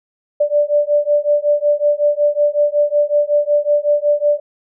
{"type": "beating tone pair", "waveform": "sine", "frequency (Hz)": [585, 590.4], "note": ["D5", "D5"], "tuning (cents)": [-7, 9], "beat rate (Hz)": 5.4, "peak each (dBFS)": -15, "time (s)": [0.4, 4.4], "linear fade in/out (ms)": 10, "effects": []}